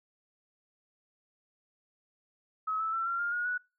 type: tone with pitch steps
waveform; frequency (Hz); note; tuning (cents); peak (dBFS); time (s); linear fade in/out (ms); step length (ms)
sine; 1282 / 1312 / 1342.6 / 1374 / 1406.1 / 1439 / 1472.6; E6 / E6 / E6 / F6 / F6 / F#6 / F#6; -49 / -9 / +31 / -29 / +11 / -49 / -9; -29; 2.67-3.58; 10; 130
effects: noise-tail reverb RT60 0.3 s tail -24 dB re dry